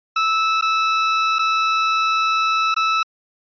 sawtooth tone with dropouts, 1310 Hz, E6, 11 cents flat, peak -12 dBFS, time 0.16-3.03 s, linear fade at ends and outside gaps 5 ms, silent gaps 0.612-0.623 / 1.386-1.391 / 2.743-2.764 s, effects resampled to 11025 Hz

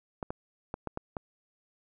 clicks, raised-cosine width 1 ms, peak -20 dBFS, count 6, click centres 0.228 / 0.305 / 0.741 / 0.873 / 0.974 / 1.168 s, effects none

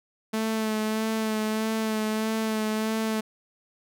sawtooth tone with vibrato, 218.6 Hz, A3, 11 cents flat, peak -21 dBFS, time 0.33-3.21 s, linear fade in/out 10 ms, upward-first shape sine, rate 1.6 Hz, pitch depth 23 cents each way, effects none

